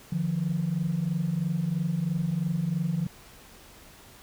sine tone pair together, 150.1 / 173.13 Hz, D3 / F3, +38 / -15 cents, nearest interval major second, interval 247 cents, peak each -28 / -26 dBFS, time 0.12-3.07 s, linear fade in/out 5 ms, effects tanh soft clip ceiling -19 dBFS + pink hiss -51 dBFS RMS until 4.22 s

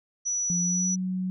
sine tone, 5900 Hz, F#8, 6 cents flat, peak -25 dBFS, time 0.25-0.96 s, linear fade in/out 20 ms
sine tone with pitch glide, 175 to 185.19 Hz, F3 to F#3, +4 to +2 cents, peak -26 dBFS, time 0.5-1.3 s, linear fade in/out 0 ms, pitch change +98 cents, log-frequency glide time 0.61-0.9 s
effects none

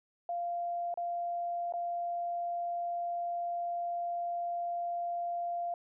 sine tone with dropouts, 694 Hz, F5, 11 cents flat, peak -32 dBFS, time 0.29-5.74 s, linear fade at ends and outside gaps 2 ms, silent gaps 0.941-0.974 / 1.724-1.737 s, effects none

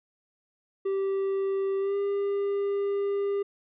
triangle tone with pitch glide, 389.7 to 400.7 Hz, G4 to G4, -10 to +38 cents, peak -23 dBFS, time 0.85-3.43 s, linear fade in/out 10 ms, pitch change +48 cents, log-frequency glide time 1.79-1.96 s, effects resampled to 8000 Hz

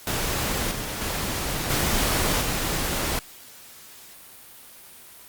pink noise with level steps, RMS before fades -26 / -31 / -28 / -23 / -26 dBFS, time 0.07-3.19 s, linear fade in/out 2 ms, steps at 0.71 / 1.01 / 1.7 / 2.41 s, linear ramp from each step 2 ms, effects white hiss -46 dBFS RMS until 5.28 s + Opus 48 kbps

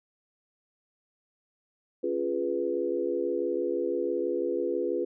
sine chord, C# dominant seventh, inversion none, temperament equal, 277.2 / 349.2 / 415.3 / 493.9 Hz, C#4 / E#4 / G#4 / B4, 0 / 0 / 0 / 0 cents, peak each -36 / -30 / -32 / -31 dBFS, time 2.03-5.05 s, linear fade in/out 10 ms, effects none

